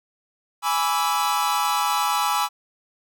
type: chord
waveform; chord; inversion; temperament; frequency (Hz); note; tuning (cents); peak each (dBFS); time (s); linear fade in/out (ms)
45% pulse; E dominant seventh; first; equal with one note detuned; 830.6 / 987.8 / 1156.5 / 1318.5; G#5 / B5 / D6 / E6; 0 / 0 / -27 / 0; -25 / -25 / -27 / -26; 0.62-2.49; 50
effects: none